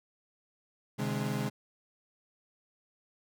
35% pulse chord, Ab major, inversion first, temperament equal with one note detuned, 130.81 / 151.83 / 207.7 Hz, C3 / Eb3 / Ab3, 0 / -42 / 0 cents, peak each -33 / -35 / -33 dBFS, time 0.98-1.5 s, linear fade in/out 20 ms, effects none

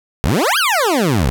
20% pulse exponential two-way sweep, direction up then down, 55.9 to 1661.2 to 55.9 Hz, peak -8 dBFS, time 0.24-1.3 s, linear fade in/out 0 ms, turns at 0.58 s, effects none

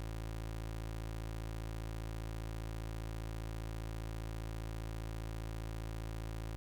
25% pulse tone, 55 Hz, A1, in tune, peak -36 dBFS, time 0-6.56 s, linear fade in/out 0 ms, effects none

